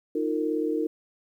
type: chord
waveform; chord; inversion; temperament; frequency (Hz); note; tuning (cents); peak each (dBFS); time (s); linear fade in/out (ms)
sine; Eb suspended second; none; equal with one note detuned; 311.1 / 349.2 / 457.4; Eb4 / F4 / Bb4; 0 / 0 / -33; -27 / -31 / -28; 0.15-0.87; 5
effects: 10-bit